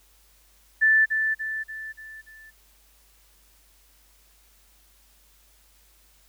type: tone with echo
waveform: sine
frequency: 1760 Hz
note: A6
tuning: in tune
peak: -15 dBFS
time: 0.81-1.06 s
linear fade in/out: 20 ms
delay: 290 ms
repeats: 5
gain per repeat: -6 dB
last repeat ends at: 2.51 s
effects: added 50 Hz sine -60 dBFS peak until 6.28 s + white hiss -60 dBFS RMS until 6.28 s